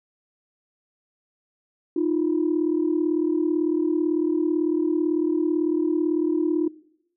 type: tone pair together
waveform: sine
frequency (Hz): 310.1 / 348.1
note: D#4 / F4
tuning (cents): -6 / -6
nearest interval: major second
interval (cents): 200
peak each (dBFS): -22 / -22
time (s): 1.96-6.68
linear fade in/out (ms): 5
effects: noise-tail reverb RT60 0.8 s tail -21 dB re dry + tanh soft clip ceiling -13 dBFS